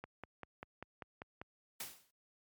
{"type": "click train", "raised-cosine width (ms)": 0.5, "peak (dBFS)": -30, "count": 8, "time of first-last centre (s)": [0.04, 1.415], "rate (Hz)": 5.09}
{"type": "noise with exponential decay", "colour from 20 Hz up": "white", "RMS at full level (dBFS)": -40, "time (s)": [1.8, 2.11], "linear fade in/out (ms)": 5, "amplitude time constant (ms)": 67}
{"effects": ["high-pass 60 Hz 12 dB/octave", "MP3 96 kbps"]}